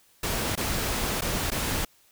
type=noise with dropouts; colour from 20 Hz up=pink; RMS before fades=-28 dBFS; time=0.23-1.85 s; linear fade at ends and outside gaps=5 ms; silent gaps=0.555-0.574 / 1.21-1.219 / 1.504-1.516 s; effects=white hiss -61 dBFS RMS until 2.11 s